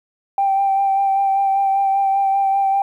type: tone with vibrato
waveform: sine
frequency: 784 Hz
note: G5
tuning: in tune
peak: -13 dBFS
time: 0.38-2.82 s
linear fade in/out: 2 ms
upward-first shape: sine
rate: 5.1 Hz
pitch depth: 19 cents each way
effects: tanh soft clip ceiling -9 dBFS + 9-bit